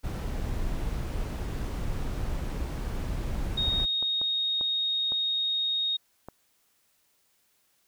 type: noise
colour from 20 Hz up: brown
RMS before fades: -31 dBFS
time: 0.03-3.86 s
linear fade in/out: 20 ms
type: clicks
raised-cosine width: 1 ms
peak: -26 dBFS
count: 8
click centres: 3.354 / 3.645 / 3.8 / 4.026 / 4.215 / 4.611 / 5.121 / 6.286 s
type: tone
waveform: sine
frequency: 3729 Hz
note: A#7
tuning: in tune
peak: -25 dBFS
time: 3.57-5.97 s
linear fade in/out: 10 ms
effects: white hiss -69 dBFS RMS until 7.87 s